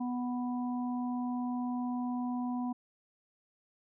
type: harmonic tone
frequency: 246.9 Hz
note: B3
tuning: in tune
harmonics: 1 / 3 / 4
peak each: -32 / -42 / -44 dBFS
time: 0-2.73 s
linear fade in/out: 10 ms
effects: none